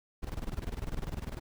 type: noise with tremolo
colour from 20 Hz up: brown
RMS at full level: -34 dBFS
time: 0.22-1.4 s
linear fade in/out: 20 ms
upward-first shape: square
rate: 20 Hz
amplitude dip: 80%
effects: none